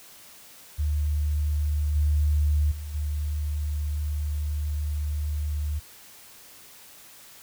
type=tone with level steps; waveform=sine; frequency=74.6 Hz; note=D2; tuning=28 cents sharp; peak=-22 / -19 / -32 / -25 dBFS; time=0.78-5.8 s; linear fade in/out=20 ms; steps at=1.95 / 2.71 / 2.94 s; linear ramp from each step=10 ms; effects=white hiss -49 dBFS RMS until 7.42 s